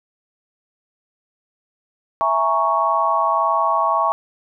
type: chord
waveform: sine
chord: A# half-diminished seventh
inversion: second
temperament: equal with one note detuned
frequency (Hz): 661.2 / 830.6 / 932.3 / 1108.7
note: E5 / G#5 / A#5 / C#6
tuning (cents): +5 / 0 / 0 / 0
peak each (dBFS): -22 / -23 / -22 / -18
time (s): 2.21-4.12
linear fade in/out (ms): 0
effects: none